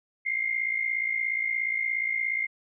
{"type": "tone pair together", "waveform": "sine", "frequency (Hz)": [2098, 2155], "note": ["C7", "C#7"], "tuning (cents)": [4, -49], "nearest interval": "unison", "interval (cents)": 47, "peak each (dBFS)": [-27, -30], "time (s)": [0.25, 2.47], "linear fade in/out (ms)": 20, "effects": []}